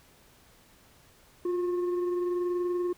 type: tone with frequency modulation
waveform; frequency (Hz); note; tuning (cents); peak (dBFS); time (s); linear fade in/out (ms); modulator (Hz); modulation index
sine; 353.7; F4; +22; -25; 1.45-2.93; 5; 728; 0.3
effects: tanh soft clip ceiling -23 dBFS + pink hiss -59 dBFS RMS until 2.97 s